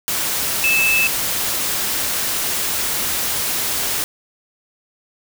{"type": "tone in noise", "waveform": "sine", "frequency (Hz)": 2623, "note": "E7", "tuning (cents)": -9, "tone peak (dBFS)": -14, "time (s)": [0.64, 1.07], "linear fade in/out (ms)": 0, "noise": "white", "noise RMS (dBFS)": -21, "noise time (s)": [0.08, 4.04], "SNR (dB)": 4, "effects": []}